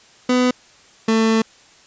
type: tone pair in turn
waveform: 30% pulse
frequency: 250.3 / 223 Hz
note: B3 / A3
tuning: +23 / +23 cents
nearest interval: major second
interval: 200 cents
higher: first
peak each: -11 dBFS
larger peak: neither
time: 0.29-0.51 / 1.08-1.42 s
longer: second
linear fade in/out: 5 ms
effects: white hiss -49 dBFS RMS until 1.86 s + resampled to 16000 Hz